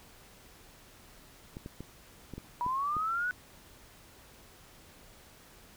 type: clicks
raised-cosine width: 3 ms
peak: -28 dBFS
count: 7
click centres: 1.569 / 1.661 / 1.806 / 2.337 / 2.38 / 2.664 / 2.967 s
type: linear sweep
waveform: sine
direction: up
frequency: 956 to 1496 Hz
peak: -29 dBFS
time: 2.61-3.31 s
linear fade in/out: 0 ms
effects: pink hiss -56 dBFS RMS until 5.76 s